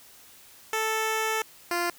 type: tone pair in turn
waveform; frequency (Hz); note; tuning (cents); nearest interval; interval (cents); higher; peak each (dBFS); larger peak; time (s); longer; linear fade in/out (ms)
10% pulse; 440 / 347.3; A4 / F4; 0 / -10; major third; 410; first; -17; neither; 0.73-1.42 / 1.71-1.9; first; 2
effects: white hiss -52 dBFS RMS until 1.98 s